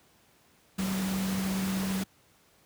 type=tone in noise; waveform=sine; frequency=190.8 Hz; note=G3; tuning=47 cents flat; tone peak=-28 dBFS; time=0.78-2.04 s; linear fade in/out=10 ms; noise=pink; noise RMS=-36 dBFS; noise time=0.78-2.04 s; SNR=+5 dB; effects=pink hiss -63 dBFS RMS until 2.65 s + high-pass 80 Hz 12 dB/octave